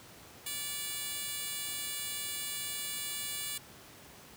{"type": "tone with high-pass filter", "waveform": "10% pulse", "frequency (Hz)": 578, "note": "D5", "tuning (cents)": -28, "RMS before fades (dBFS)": -38, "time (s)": [0.46, 3.58], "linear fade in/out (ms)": 5, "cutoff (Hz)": 4700, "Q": 0.54, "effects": ["pink hiss -53 dBFS RMS until 4.36 s", "high-pass 80 Hz 12 dB/octave"]}